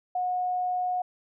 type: tone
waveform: sine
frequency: 727 Hz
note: F#5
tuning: 31 cents flat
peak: -25 dBFS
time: 0.15-1.02 s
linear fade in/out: 5 ms
effects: none